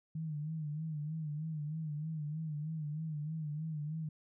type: tone with vibrato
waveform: sine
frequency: 154.1 Hz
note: D#3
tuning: 16 cents flat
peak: -36 dBFS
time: 0.15-4.09 s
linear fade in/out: 5 ms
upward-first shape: sine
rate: 3.2 Hz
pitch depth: 77 cents each way
effects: none